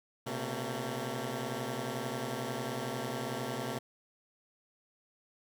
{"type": "tone cluster", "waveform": "10% pulse", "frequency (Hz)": [122, 133.1, 225.7], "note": ["B2", "C3", "A3"], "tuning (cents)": [-21, 30, 44], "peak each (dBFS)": -31, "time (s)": [0.26, 3.79], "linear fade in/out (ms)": 10, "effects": []}